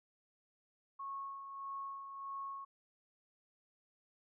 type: tone with tremolo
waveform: sine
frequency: 1098 Hz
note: C#6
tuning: 17 cents flat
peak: -40 dBFS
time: 0.99-2.65 s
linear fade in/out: 10 ms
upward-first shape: sine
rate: 1.6 Hz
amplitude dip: 50%
effects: none